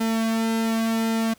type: tone with flanger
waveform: sawtooth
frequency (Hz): 225.1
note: A3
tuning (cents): +40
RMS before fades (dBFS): -23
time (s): 0-1.34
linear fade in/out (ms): 10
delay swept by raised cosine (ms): 1.8 to 2.71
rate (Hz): 0.92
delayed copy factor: -0.7
effects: pink hiss -55 dBFS RMS until 1.38 s